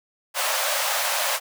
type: high-pass noise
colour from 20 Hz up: pink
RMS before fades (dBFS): -24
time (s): 0.34-1.4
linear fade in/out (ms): 50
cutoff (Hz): 530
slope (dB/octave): 96
effects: none